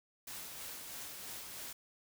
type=noise with tremolo; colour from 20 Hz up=white; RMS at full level=-45 dBFS; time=0.27-1.73 s; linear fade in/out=5 ms; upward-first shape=sine; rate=3.1 Hz; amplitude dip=30%; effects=none